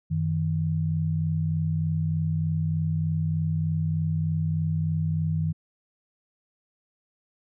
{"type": "tone pair together", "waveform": "sine", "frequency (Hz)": [95, 158.3], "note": ["F#2", "D#3"], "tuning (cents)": [46, 30], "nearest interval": "major sixth", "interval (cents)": 884, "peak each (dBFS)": [-28, -24], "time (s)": [0.1, 5.53], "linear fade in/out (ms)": 20, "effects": []}